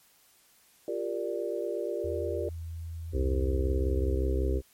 sine chord, G minor seventh, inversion third, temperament equal with one note detuned, 349.2 / 397.5 / 466.2 / 587.3 Hz, F4 / G4 / Bb4 / D5, 0 / +24 / 0 / 0 cents, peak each -35 dBFS, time 0.88-2.49 s, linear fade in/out 2 ms
sine tone with pitch glide, 82.8 to 84.44 Hz, E2 to E2, +8 to +42 cents, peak -35 dBFS, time 2.04-4.17 s, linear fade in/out 5 ms, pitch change +34 cents, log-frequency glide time 3.18-4 s
harmonic tone, 65.41 Hz, C2, in tune, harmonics 1 / 2 / 4 / 5 / 6 / 7 / 8, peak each -26 / -39 / -38 / -37 / -33 / -39 / -39 dBFS, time 3.12-4.62 s, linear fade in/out 50 ms
effects white hiss -62 dBFS RMS until 4.73 s + MP3 64 kbps

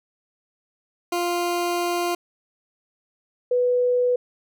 20% pulse / sine tone pair in turn, 349.2 / 493.8 Hz, F4 / B4, 0 / 0 cents, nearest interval tritone, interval 600 cents, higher second, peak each -17 dBFS, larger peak neither, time 1.12-2.15 / 3.51-4.16 s, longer first, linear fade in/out 5 ms, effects none

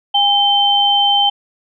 sine tone pair together, 812 / 3101 Hz, G#5 / G7, -39 / -19 cents, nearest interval octave + major seventh, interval 2320 cents, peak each -14 / -12 dBFS, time 0.14-1.3 s, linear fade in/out 10 ms, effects none

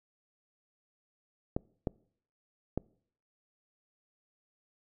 clicks, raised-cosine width 2 ms, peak -17 dBFS, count 3, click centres 1.565 / 1.872 / 2.776 s, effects noise-tail reverb RT60 0.6 s tail -25 dB re dry

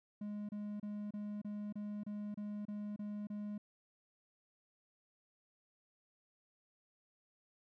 triangle tone bursts, 207.7 Hz, G#3, in tune, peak -38 dBFS, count 11, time 0.21-3.58 s, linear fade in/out 5 ms, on 280 ms, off 29 ms, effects none

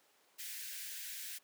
white high-pass noise, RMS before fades -45 dBFS, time 0.38-1.39 s, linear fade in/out 20 ms, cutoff 1500 Hz, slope 96 dB/octave, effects pink hiss -69 dBFS RMS until 1.43 s + high-pass 400 Hz 12 dB/octave

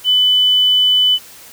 sine tone, 3000 Hz, F#7, 23 cents sharp, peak -9 dBFS, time 0.04-1.19 s, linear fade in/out 50 ms, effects white hiss -39 dBFS RMS until 1.52 s

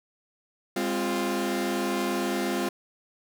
sawtooth chord, F minor, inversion first, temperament equal with one note detuned, 203.6 / 261.6 / 349.2 Hz, Ab3 / C4 / F4, -34 / 0 / 0 cents, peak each -27 / -27 / -25 dBFS, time 0.76-2.69 s, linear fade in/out 5 ms, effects none

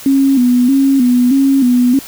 sine tone with vibrato, 259.2 Hz, C4, 16 cents flat, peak -7 dBFS, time 0.06-1.99 s, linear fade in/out 2 ms, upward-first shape square, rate 1.6 Hz, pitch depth 88 cents each way, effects white hiss -32 dBFS RMS until 2.07 s

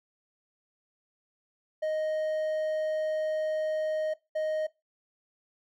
triangle tone bursts at uneven times, 622.3 Hz, D#5, in tune, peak -25 dBFS, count 2, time 1.82-4.14 / 4.35-4.67 s, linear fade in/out 10 ms, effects noise-tail reverb RT60 0.2 s tail -19 dB re dry

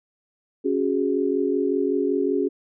sine chord, C# suspended fourth, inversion none, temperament equal, 277.2 / 370 / 415.3 Hz, C#4 / F#4 / G#4, 0 / 0 / 0 cents, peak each -24 dBFS, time 0.64-2.49 s, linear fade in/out 20 ms, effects none

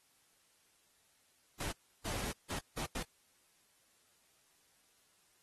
pink noise bursts at uneven times, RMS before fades -40 dBFS, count 5, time 1.6-1.72 / 2.05-2.32 / 2.5-2.59 / 2.77-2.86 / 2.95-3.03 s, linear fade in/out 5 ms, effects white hiss -71 dBFS RMS until 5.42 s + AAC 32 kbps

